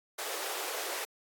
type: high-pass noise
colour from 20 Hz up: pink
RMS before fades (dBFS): -37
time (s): 0.18-1.05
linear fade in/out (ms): 10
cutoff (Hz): 380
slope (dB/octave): 48
effects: AAC 64 kbps